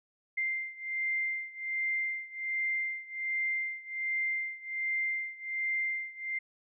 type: beating tone pair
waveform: sine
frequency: 2093 / 2094.3 Hz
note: C7 / C7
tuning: 0 / +1 cents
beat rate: 1.3 Hz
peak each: -33 / -35 dBFS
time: 0.37-6.39 s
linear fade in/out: 10 ms
effects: none